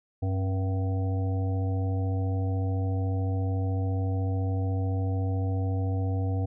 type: harmonic tone with a mistuned harmonic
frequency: 95.8 Hz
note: G2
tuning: 39 cents flat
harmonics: 1 / 3 / 5 / 7 / 8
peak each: -25 / -35 / -39 / -42 / -43 dBFS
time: 0.22-6.46 s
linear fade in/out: 10 ms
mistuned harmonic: 3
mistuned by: -86 cents
effects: none